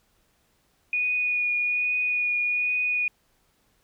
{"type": "tone with vibrato", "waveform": "sine", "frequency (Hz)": 2461, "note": "D#7", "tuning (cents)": -20, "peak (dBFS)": -22, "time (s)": [0.93, 3.08], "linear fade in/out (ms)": 2, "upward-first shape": "triangle", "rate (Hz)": 1.2, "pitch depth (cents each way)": 16, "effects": ["pink hiss -67 dBFS RMS until 3.83 s"]}